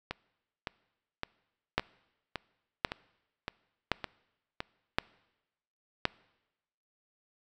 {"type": "two click trains", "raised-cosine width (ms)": 0.3, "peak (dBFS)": [-9, -18], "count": [5, 9], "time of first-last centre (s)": [[1.78, 6.054], [0.11, 4.604]], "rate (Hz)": [0.936, 1.78], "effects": ["noise-tail reverb RT60 1.0 s tail -23 dB re dry"]}